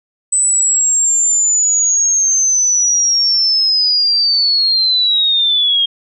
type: linear sweep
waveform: sine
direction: down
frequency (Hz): 8050 to 3224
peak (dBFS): -10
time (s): 0.32-5.86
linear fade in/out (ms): 10
effects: none